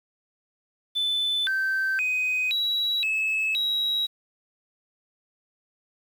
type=tone with pitch steps; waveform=sine; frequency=3511 / 1552 / 2507 / 3895 / 2594 / 3852 Hz; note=A7 / G6 / D#7 / B7 / E7 / B7; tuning=-4 / -18 / +12 / -25 / -28 / -44 cents; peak=-21 dBFS; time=0.95-4.07 s; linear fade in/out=20 ms; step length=520 ms; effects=tanh soft clip ceiling -19 dBFS + 8-bit